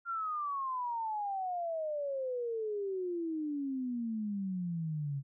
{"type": "exponential sweep", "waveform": "sine", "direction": "down", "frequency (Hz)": [1396.9, 135.6], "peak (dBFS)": -33, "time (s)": [0.05, 5.23], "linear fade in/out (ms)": 50, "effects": []}